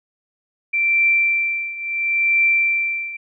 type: tone with tremolo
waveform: sine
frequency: 2349 Hz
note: D7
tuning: in tune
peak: -12 dBFS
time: 0.73-3.17 s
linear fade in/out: 10 ms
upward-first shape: triangle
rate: 0.73 Hz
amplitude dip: 85%
effects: none